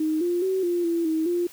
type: tone with pitch steps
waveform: sine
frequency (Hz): 312.3 / 350.2 / 378.4 / 348.8 / 337.1 / 318.4 / 349.5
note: D#4 / F4 / F#4 / F4 / E4 / D#4 / F4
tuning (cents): +7 / +5 / +39 / -2 / +39 / +40 / +1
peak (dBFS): -21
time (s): 0-1.47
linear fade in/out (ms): 5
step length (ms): 210
effects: white hiss -48 dBFS RMS until 1.52 s